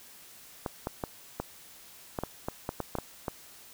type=clicks; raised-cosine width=1 ms; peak=-17 dBFS; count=12; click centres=0.662 / 0.871 / 1.038 / 1.4 / 2.188 / 2.236 / 2.485 / 2.691 / 2.803 / 2.953 / 2.986 / 3.282 s; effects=white hiss -52 dBFS RMS until 3.73 s